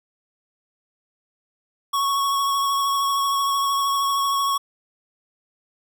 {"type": "tone with vibrato", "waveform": "square", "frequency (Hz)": 1108.7, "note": "C#6", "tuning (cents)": 0, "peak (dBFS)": -20, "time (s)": [1.93, 4.58], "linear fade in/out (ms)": 10, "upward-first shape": "triangle", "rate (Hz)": 13, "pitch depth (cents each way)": 22, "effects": []}